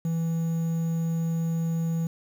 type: tone with quantisation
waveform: triangle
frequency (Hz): 164.81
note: E3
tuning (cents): 0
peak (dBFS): -22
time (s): 0.05-2.07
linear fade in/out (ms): 2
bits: 8
effects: none